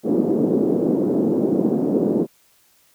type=band-pass noise; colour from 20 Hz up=white; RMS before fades=-19 dBFS; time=0.03-2.27 s; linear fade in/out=50 ms; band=200 to 390 Hz; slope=24 dB/octave; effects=white hiss -58 dBFS RMS until 2.94 s

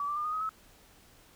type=tone with pitch steps; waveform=sine; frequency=1147 / 1175.2 / 1204 / 1233.6 / 1263.9 / 1294.9 Hz; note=D6 / D6 / D6 / D#6 / D#6 / E6; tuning=-41 / +1 / +43 / -15 / +27 / -31 cents; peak=-30 dBFS; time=0-0.492 s; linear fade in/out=2 ms; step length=82 ms; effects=pink hiss -59 dBFS RMS until 1.35 s

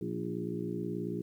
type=harmonic tone with a mistuned harmonic; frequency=58.5 Hz; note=A#1; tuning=7 cents sharp; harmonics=2 / 3 / 4 / 5 / 6 / 7; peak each=-43 / -38 / -42 / -41 / -39 / -41 dBFS; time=0.01-1.22 s; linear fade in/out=5 ms; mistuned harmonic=5; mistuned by=+49 cents; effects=11-bit

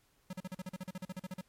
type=tone bursts; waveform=square; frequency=184.9 Hz; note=F#3; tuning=1 cent flat; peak=-39 dBFS; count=16; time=0.3-1.412 s; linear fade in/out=5 ms; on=32 ms; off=40 ms; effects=pink hiss -71 dBFS RMS until 1.48 s + MP3 64 kbps

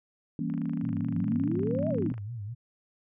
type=chord; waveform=sine; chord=E diminished seventh; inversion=none; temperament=equal; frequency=164.81 / 196 / 233.1 / 277.2 Hz; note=E3 / G3 / Bb3 / Db4; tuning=0 / 0 / 0 / 0 cents; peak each=-33 / -36 / -33 / -34 dBFS; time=0.39-2.12 s; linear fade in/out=2 ms
type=click train; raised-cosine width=0.5 ms; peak=-34 dBFS; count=44; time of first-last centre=0.5-2.18 s; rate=25.6 Hz
type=tone with vibrato; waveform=sine; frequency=110.2 Hz; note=A2; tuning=3 cents sharp; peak=-34 dBFS; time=0.82-2.55 s; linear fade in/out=20 ms; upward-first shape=sine; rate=4.8 Hz; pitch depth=170 cents each way
type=exponential two-way sweep; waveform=sine; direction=up then down; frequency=164.5 to 659.3 to 243.1 Hz; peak=-29 dBFS; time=1.16-2.13 s; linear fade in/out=10 ms; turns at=1.89 s
effects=none

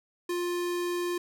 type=tone; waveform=square; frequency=351.4 Hz; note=F4; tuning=11 cents sharp; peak=-29 dBFS; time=0.29-1.18 s; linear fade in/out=5 ms; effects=none

